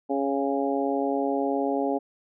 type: harmonic tone with a mistuned harmonic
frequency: 138.59 Hz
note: C#3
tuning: in tune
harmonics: 2 / 3 / 4 / 5 / 6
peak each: -27 / -29 / -30 / -31 / -32 dBFS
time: 0.09-1.99 s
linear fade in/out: 20 ms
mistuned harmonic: 6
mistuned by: -16 cents
effects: none